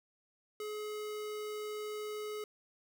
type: tone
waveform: square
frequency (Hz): 423.5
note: G#4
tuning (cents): +34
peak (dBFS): -39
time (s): 0.6-2.44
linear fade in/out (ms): 2
effects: none